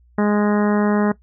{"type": "harmonic tone", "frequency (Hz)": 207.7, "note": "G#3", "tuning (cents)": 0, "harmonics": [1, 2, 3, 4, 5, 6, 7, 8, 9], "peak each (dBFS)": [-16, -22, -26, -28, -30, -32, -33, -34, -35], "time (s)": [0.18, 1.12], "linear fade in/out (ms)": 5, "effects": ["noise-tail reverb RT60 0.1 s tail -18 dB re dry", "added 60 Hz sine -50 dBFS peak until 1.22 s"]}